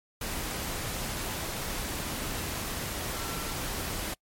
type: tone in noise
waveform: sine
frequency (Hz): 1350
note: E6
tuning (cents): +41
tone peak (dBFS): -43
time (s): 3.14-3.52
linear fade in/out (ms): 5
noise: pink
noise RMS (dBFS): -34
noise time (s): 0.21-4.14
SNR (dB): -12
effects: noise-tail reverb RT60 0.1 s tail -26 dB re dry + MP3 64 kbps